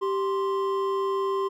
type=tone pair together; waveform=triangle; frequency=390.9 / 1046.5 Hz; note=G4 / C6; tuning=-5 / 0 cents; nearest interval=octave + perfect fourth; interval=1705 cents; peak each=-23 / -27 dBFS; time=0.01-1.49 s; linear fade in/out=20 ms; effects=none